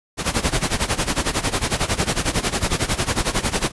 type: noise with tremolo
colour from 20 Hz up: pink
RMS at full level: -18 dBFS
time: 0.17-3.72 s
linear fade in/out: 50 ms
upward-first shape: sine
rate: 11 Hz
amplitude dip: 85%
effects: resampled to 24000 Hz